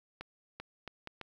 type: accelerating click train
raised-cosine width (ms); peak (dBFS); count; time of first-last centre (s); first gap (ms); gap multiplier
0.3; -26; 5; 0.21-1.213; 390; 0.71
effects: 10-bit